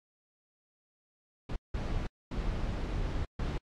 brown noise bursts at uneven times, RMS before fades -33 dBFS, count 4, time 1.49-1.56 / 1.74-2.07 / 2.31-3.25 / 3.39-3.58 s, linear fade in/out 5 ms, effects low-pass 5000 Hz 12 dB/octave + AAC 64 kbps

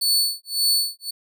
sawtooth tone with tremolo, 4455 Hz, C#8, 8 cents sharp, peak -13 dBFS, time 0.01-1.11 s, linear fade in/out 10 ms, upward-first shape sine, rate 1.8 Hz, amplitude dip 100%, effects none

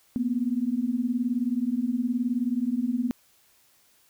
sine beating tone pair, 233.1 / 252.1 Hz, A#3 / B3, 0 / +36 cents, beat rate 19 Hz, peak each -27 / -26 dBFS, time 0.16-3.11 s, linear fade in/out 0 ms, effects white hiss -62 dBFS RMS until 4.09 s

